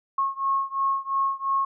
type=beating tone pair; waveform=sine; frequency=1088 / 1090.9 Hz; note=C#6 / C#6; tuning=-33 / -28 cents; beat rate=2.9 Hz; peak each=-25 / -26 dBFS; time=0.18-1.65 s; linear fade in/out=5 ms; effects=none